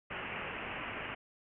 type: low-pass noise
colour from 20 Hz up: white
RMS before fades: -41 dBFS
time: 0.1-1.15 s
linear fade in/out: 10 ms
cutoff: 2900 Hz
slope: 96 dB/octave
effects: none